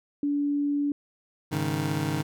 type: tone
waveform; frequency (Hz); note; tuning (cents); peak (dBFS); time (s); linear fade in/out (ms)
sine; 287.9; D4; -34; -23; 0.23-0.92; 2
type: chord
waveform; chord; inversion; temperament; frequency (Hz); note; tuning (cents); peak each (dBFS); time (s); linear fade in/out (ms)
25% pulse; Ab suspended fourth; none; just; 103.83 / 138.43 / 155.74; Ab2 / Db3 / Eb3; 0 / -2 / +2; -30 / -27 / -25; 1.51-2.23; 20
effects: none